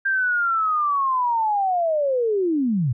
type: linear sweep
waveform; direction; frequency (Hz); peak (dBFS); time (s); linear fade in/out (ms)
sine; down; 1596 to 110; -18; 0.05-2.93; 10
effects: none